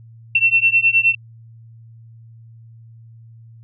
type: beating tone pair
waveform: sine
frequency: 2697 / 2706.6 Hz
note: E7 / E7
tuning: +39 / +45 cents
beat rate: 9.6 Hz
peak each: -15 / -15 dBFS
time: 0.35-1.15 s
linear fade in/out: 5 ms
effects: added 114 Hz sine -40 dBFS peak until 3.63 s